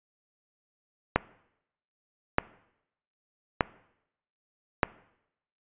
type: click train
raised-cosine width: 0.5 ms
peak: -5 dBFS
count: 4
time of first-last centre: 1.16-4.832 s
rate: 0.817 Hz
effects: noise-tail reverb RT60 0.8 s tail -20 dB re dry + resampled to 8000 Hz